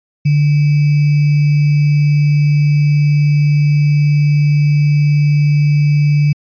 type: tone with sample-and-hold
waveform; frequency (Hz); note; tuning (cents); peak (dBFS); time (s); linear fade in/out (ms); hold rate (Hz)
sine; 146.83; D3; 0; -8; 0.25-6.33; 10; 2450
effects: resampled to 11025 Hz